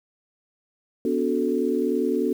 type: chord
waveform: sine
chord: B minor seventh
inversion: none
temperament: equal with one note detuned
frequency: 246.9 / 287.1 / 370 / 440 Hz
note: B3 / D4 / F#4 / A4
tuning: 0 / -39 / 0 / 0 cents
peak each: -26 dBFS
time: 1.05-2.33 s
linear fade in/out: 2 ms
effects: 8-bit